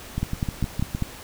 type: two click trains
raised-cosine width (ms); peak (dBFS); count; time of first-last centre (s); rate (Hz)
5; -11 / -13; 5 / 6; 0.23-1.024 / 0.18-0.949; 5.04 / 6.5
effects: pink hiss -41 dBFS RMS until 1.23 s